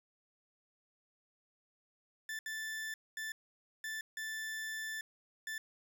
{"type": "tone bursts at uneven times", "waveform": "40% pulse", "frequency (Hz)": 1760, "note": "A6", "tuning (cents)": 0, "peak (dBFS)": -38, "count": 6, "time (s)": [[2.29, 2.39], [2.46, 2.94], [3.17, 3.32], [3.84, 4.01], [4.17, 5.01], [5.47, 5.58]], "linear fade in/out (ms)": 2, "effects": []}